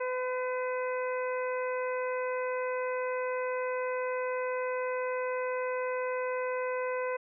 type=harmonic tone; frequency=506 Hz; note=B4; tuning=42 cents sharp; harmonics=1 / 2 / 3 / 4 / 5; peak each=-31 / -37 / -41 / -43 / -45 dBFS; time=0-7.17 s; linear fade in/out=10 ms; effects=none